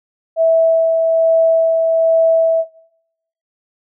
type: tone with tremolo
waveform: sine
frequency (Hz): 654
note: E5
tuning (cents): -14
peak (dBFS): -8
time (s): 0.36-2.65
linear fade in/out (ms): 50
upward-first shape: sine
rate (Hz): 1.2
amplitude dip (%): 30
effects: noise-tail reverb RT60 0.8 s tail -20 dB re dry